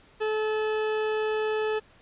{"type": "tone", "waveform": "40% pulse", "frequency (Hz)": 432, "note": "A4", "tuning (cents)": -32, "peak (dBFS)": -24, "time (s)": [0.2, 1.8], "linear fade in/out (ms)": 20, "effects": ["pink hiss -57 dBFS RMS until 2.01 s", "resampled to 8000 Hz"]}